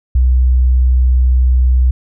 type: tone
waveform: sine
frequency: 63 Hz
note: B1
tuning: 35 cents sharp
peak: -7 dBFS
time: 0.15-1.91 s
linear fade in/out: 5 ms
effects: none